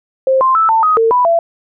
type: tone with pitch steps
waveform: sine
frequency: 528 / 1047 / 1315 / 894 / 1256 / 452.7 / 989 / 673 Hz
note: C5 / C6 / E6 / A5 / D#6 / A4 / B5 / E5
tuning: +16 / +1 / -5 / +27 / +16 / +49 / +2 / +36 cents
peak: -8 dBFS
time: 0.27-1.39 s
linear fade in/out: 2 ms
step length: 140 ms
effects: none